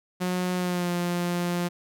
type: tone with pitch glide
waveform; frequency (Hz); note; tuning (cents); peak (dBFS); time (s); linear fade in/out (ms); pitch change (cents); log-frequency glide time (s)
sawtooth; 181.2 to 175.23; F#3 to F3; -36 to +6; -21; 0.2-1.69; 20; -58; 0.56-0.91
effects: none